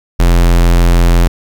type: tone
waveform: square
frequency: 43.04 Hz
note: F1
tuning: 25 cents flat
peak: -6 dBFS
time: 0.19-1.28 s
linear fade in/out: 10 ms
effects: 8-bit